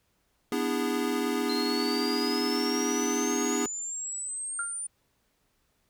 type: chord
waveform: square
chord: E dominant seventh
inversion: second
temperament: equal with one note detuned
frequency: 246.9 / 293.7 / 329.6 / 408.4 Hz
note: B3 / D4 / E4 / G#4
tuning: 0 / 0 / 0 / -29 cents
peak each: -32 / -33 / -35 / -32 dBFS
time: 0.52-3.66 s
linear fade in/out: 2 ms
type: exponential sweep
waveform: sine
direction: up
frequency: 4134 to 9290 Hz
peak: -32 dBFS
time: 1.49-4.87 s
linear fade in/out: 5 ms
type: tone with exponential decay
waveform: sine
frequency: 1396.9 Hz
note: F6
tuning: in tune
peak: -27 dBFS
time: 4.59-4.81 s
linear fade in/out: 2 ms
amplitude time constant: 46 ms
effects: pink hiss -72 dBFS RMS until 5.89 s